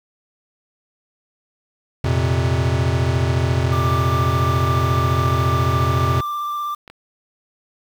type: chord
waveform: square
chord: F suspended fourth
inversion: none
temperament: equal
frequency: 87.31 / 116.54 / 130.81 Hz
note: F2 / Bb2 / C3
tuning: 0 / 0 / 0 cents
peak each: -21 / -23 / -21 dBFS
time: 2.04-6.21 s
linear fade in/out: 5 ms
type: tone with vibrato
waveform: triangle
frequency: 1181 Hz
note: D6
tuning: 9 cents sharp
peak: -20 dBFS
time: 3.72-6.75 s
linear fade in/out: 10 ms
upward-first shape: triangle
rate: 16 Hz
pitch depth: 16 cents each way
type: clicks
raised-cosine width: 0.3 ms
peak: -23 dBFS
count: 2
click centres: 6.878 / 6.9 s
effects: low-pass 6000 Hz 12 dB/octave + 7-bit